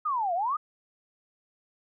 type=exponential two-way sweep; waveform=sine; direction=down then up; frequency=1281 to 666 to 1281 Hz; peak=-25 dBFS; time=0.05-0.57 s; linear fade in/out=10 ms; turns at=0.34 s; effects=none